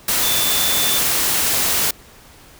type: tone in noise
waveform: sine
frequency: 3520 Hz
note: A7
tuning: in tune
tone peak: -22 dBFS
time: 0.23-0.99 s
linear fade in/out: 5 ms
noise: white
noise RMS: -18 dBFS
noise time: 0.08-1.91 s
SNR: -7 dB
effects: pink hiss -45 dBFS RMS until 2.59 s